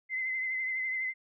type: tone with vibrato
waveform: sine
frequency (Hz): 2056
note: C7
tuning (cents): -31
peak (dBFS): -30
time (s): 0.09-1.14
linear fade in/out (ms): 50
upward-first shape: triangle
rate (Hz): 12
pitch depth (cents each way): 38
effects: none